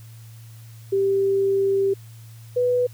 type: tone pair in turn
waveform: sine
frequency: 392 / 493.9 Hz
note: G4 / B4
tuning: 0 / 0 cents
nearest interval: major third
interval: 400 cents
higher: second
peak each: -17 dBFS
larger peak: neither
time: 0.92-1.94 / 2.56-2.87 s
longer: first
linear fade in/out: 10 ms
effects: added 113 Hz sine -40 dBFS peak until 2.93 s + white hiss -53 dBFS RMS until 2.93 s